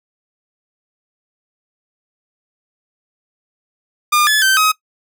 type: tone with pitch steps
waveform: sawtooth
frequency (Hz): 1208 / 1719 / 1550 / 1266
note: D6 / A6 / G6 / D#6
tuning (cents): +48 / -41 / -20 / +30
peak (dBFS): -7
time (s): 4.12-4.72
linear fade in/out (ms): 10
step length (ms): 150
effects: noise-tail reverb RT60 0.1 s tail -20 dB re dry